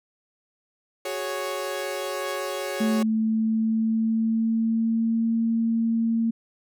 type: chord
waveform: sawtooth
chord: F# suspended second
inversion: none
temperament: equal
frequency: 370 / 415.3 / 554.4 Hz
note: F#4 / G#4 / C#5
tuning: 0 / 0 / 0 cents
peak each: -30 / -30 / -26 dBFS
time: 1.05-3.03 s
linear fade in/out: 5 ms
type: tone with pitch glide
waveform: sine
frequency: 220 to 227.9 Hz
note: A3 to A#3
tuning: 0 to -39 cents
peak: -20 dBFS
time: 2.8-6.31 s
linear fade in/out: 10 ms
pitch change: +61 cents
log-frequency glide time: 3.03-5.33 s
effects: none